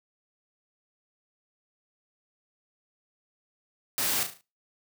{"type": "noise with echo", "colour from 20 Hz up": "white", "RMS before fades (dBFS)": -28, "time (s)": [3.98, 4.23], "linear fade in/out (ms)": 0, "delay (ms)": 36, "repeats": 5, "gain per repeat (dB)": -7, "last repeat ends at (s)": 4.41, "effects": ["noise-tail reverb RT60 0.3 s tail -22 dB re dry", "high-pass 100 Hz 12 dB/octave"]}